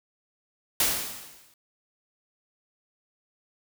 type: noise with exponential decay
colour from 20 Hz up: white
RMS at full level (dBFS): -21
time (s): 0.8-1.54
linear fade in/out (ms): 2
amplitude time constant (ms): 160
effects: none